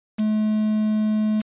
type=tone with quantisation; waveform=triangle; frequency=214.6 Hz; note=A3; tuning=43 cents flat; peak=-16 dBFS; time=0.18-1.42 s; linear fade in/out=20 ms; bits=6; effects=resampled to 8000 Hz